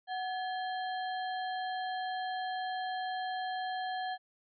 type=tone with sample-and-hold; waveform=sine; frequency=743 Hz; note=F#5; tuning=7 cents sharp; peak=-33 dBFS; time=0.07-4.18 s; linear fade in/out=50 ms; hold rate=2450 Hz; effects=resampled to 11025 Hz